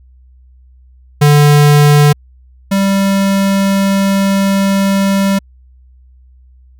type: tone pair in turn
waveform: square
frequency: 146.83 / 195.99 Hz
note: D3 / G3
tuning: 0 / 0 cents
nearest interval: perfect fourth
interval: 500 cents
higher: second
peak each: -5 / -10 dBFS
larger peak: first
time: 1.21-2.13 / 2.71-5.39 s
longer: second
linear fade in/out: 10 ms
effects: added 63 Hz sine -40 dBFS peak until 6.79 s